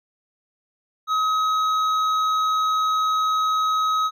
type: tone with hard clipping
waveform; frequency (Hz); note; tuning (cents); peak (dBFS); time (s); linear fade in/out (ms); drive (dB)
sine; 1272; D#6; +38; -20; 1.07-4.11; 50; 7
effects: none